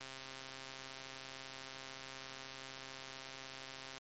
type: click train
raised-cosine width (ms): 0.2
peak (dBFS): -30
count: 529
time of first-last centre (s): 0.01-3.98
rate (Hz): 133
effects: MP3 32 kbps